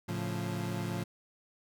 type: chord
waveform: 30% pulse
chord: A augmented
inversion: none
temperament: equal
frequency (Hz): 110 / 138.59 / 174.61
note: A2 / C#3 / E#3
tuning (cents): 0 / 0 / 0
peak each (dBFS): -34 / -38 / -34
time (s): 0.08-1.04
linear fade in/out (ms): 10
effects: none